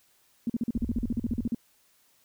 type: tone bursts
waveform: sine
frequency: 233.1 Hz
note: A#3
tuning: in tune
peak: -24 dBFS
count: 16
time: 0.47-1.547 s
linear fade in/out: 2 ms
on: 27 ms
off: 43 ms
type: low-pass noise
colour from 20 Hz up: white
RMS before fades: -37 dBFS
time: 0.74-1.49 s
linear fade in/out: 20 ms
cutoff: 100 Hz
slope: 96 dB/octave
effects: white hiss -65 dBFS RMS until 2.24 s